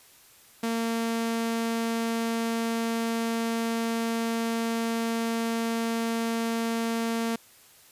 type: tone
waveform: sawtooth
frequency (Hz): 229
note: A#3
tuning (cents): -31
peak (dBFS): -22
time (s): 0.63-7.36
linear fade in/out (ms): 5
effects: white hiss -55 dBFS RMS until 7.91 s + resampled to 32000 Hz